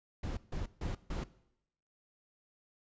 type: noise bursts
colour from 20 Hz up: brown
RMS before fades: -37 dBFS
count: 4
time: 0.23-1.24 s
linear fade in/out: 5 ms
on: 140 ms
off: 150 ms
effects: noise-tail reverb RT60 0.8 s tail -19 dB re dry + resampled to 16000 Hz